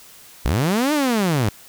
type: linear two-way sweep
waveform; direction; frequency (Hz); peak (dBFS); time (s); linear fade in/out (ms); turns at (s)
sawtooth; up then down; 46.83 to 310 to 94.8; -13; 0.45-1.49; 0; 0.93
effects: white hiss -45 dBFS RMS until 1.68 s